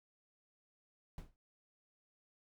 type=noise with exponential decay; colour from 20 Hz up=brown; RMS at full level=-41 dBFS; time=1.18-1.36 s; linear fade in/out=1 ms; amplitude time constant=37 ms; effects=none